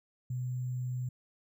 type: tone with sample-and-hold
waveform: sine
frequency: 126 Hz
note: B2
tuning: 35 cents sharp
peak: -32 dBFS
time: 0.3-1.09 s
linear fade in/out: 5 ms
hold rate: 7350 Hz
effects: none